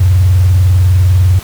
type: tone with vibrato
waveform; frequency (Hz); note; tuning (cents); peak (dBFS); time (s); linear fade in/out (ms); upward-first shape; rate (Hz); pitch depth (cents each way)
sine; 90.4; F#2; -40; -4; 0-1.39; 5; triangle; 20; 280
effects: pink hiss -30 dBFS RMS until 1.43 s + high-pass 60 Hz 12 dB/octave